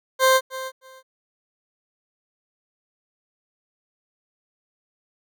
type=tone with echo; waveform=20% pulse; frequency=523.3 Hz; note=C5; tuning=in tune; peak=-9 dBFS; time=0.19-0.41 s; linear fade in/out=50 ms; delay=310 ms; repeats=2; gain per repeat=-15 dB; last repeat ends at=1.03 s; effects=none